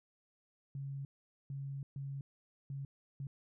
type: tone bursts at uneven times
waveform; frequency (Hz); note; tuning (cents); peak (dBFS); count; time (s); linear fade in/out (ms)
sine; 138.1; C#3; -6; -39; 5; 0.75-1.05 / 1.5-1.83 / 1.96-2.21 / 2.7-2.85 / 3.2-3.27; 2
effects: none